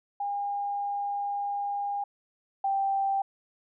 sine tone pair in turn, 809 / 784.6 Hz, G#5 / G5, -46 / +1 cents, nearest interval minor second, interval 53 cents, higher first, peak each -28 / -24 dBFS, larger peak second, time 0.2-2.04 / 2.64-3.22 s, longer first, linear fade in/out 5 ms, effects none

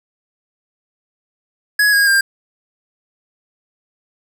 square tone with pitch steps, 1677 / 1636.8 / 1597.6 Hz, G#6 / G#6 / G6, +16 / -26 / +32 cents, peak -11 dBFS, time 1.79-2.21 s, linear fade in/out 5 ms, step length 140 ms, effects none

